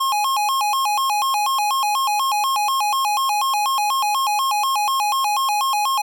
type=tone with vibrato; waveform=square; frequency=946 Hz; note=A#5; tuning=25 cents sharp; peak=-18 dBFS; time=0-6.02 s; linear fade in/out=10 ms; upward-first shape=square; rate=4.1 Hz; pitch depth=220 cents each way; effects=none